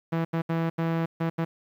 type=tone bursts at uneven times; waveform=sawtooth; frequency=164.81 Hz; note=E3; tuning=in tune; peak=-20 dBFS; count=6; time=0.12-0.25 / 0.33-0.42 / 0.49-0.7 / 0.78-1.06 / 1.2-1.3 / 1.38-1.45 s; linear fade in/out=10 ms; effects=low-pass 2000 Hz 12 dB/octave + 10-bit